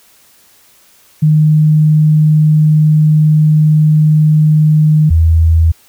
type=tone pair in turn; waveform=sine; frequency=153.7 / 81.42 Hz; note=D#3 / E2; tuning=-21 / -21 cents; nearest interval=major seventh; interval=1100 cents; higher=first; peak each=-5 dBFS; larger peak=neither; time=1.22-5.1 / 5.1-5.72 s; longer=first; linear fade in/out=10 ms; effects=white hiss -47 dBFS RMS until 5.88 s